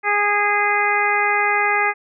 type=harmonic tone; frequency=411.7 Hz; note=G#4; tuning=15 cents flat; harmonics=1 / 2 / 3 / 4 / 5 / 6; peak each=-26 / -21 / -23 / -23 / -20 / -26 dBFS; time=0.03-1.94 s; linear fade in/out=50 ms; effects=none

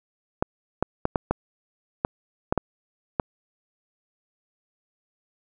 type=clicks; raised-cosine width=1 ms; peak=-7 dBFS; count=9; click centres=0.425 / 0.826 / 1.054 / 1.158 / 1.31 / 2.049 / 2.525 / 2.577 / 3.198 s; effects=none

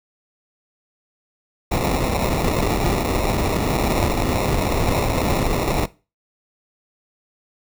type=noise with sample-and-hold; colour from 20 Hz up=pink; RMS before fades=-20 dBFS; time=1.71-5.86 s; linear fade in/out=10 ms; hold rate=1575 Hz; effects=noise-tail reverb RT60 0.3 s tail -19 dB re dry

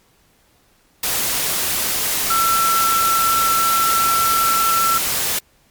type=tone in noise; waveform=sine; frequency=1341 Hz; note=E6; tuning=29 cents sharp; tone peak=-15 dBFS; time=2.3-4.98 s; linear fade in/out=5 ms; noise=white; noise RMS=-20 dBFS; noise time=1.03-5.39 s; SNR=+2 dB; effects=pink hiss -57 dBFS RMS until 5.7 s + MP3 96 kbps

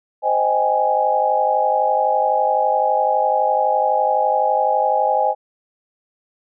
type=chord; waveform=sine; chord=Ab major seventh; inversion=first; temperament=just; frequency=519.1 / 623 / 778.7 / 830.6 Hz; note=C5 / Eb5 / G5 / Ab5; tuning=-14 / +2 / -12 / 0 cents; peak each=-22 / -21 / -23 / -17 dBFS; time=0.22-5.35 s; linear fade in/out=50 ms; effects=none

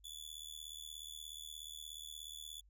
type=tone with amplitude modulation; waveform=sawtooth; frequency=3446 Hz; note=A7; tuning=37 cents flat; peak=-40 dBFS; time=0.04-2.61 s; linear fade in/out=10 ms; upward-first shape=sine; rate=76.8 Hz; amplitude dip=95%; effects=added 50 Hz sine -63 dBFS peak until 2.69 s

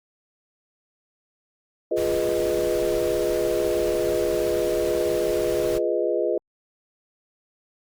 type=chord; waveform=sine; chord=F half-diminished seventh; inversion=none; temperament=equal; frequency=349.2 / 415.3 / 493.9 / 622.3 Hz; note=F4 / Ab4 / Cb5 / Eb5; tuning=0 / 0 / 0 / 0 cents; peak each=-26 dBFS; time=1.91-6.38 s; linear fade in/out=5 ms
type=noise; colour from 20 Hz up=pink; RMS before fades=-35 dBFS; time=1.96-5.79 s; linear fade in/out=20 ms
effects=Opus 48 kbps

